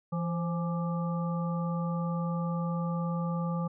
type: harmonic tone with a mistuned harmonic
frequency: 168.6 Hz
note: E3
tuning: 39 cents sharp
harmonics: 1 / 3 / 5 / 7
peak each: -29 / -39 / -42 / -40 dBFS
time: 0.12-3.68 s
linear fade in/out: 10 ms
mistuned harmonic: 3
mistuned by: +60 cents
effects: none